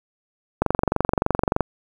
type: click train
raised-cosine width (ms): 1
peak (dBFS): -4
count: 24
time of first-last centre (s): 0.62-1.607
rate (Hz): 23.3
effects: 7-bit